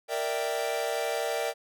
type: chord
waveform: 45% pulse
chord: E half-diminished seventh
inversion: second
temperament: equal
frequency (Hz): 466.2 / 587.3 / 659.3 / 784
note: Bb4 / D5 / E5 / G5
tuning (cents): 0 / 0 / 0 / 0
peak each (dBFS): -33 / -33 / -34 / -35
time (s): 0.08-1.54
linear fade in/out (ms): 50
effects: none